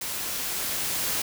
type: noise with level ramp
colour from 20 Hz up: white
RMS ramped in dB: -32 to -27 dBFS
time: 0.01-1.22 s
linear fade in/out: 5 ms
effects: none